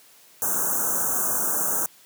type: band-stop noise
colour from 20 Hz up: white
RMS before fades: -24 dBFS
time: 0.42-1.86 s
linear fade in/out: 0 ms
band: 1600 to 6000 Hz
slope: 96 dB/octave
effects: white hiss -53 dBFS RMS until 2.05 s + high-pass 150 Hz 12 dB/octave